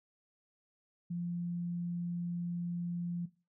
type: tone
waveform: sine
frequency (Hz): 173.5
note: F3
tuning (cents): -11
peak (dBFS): -34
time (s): 1.1-3.26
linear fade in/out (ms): 10
effects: noise-tail reverb RT60 0.3 s tail -17 dB re dry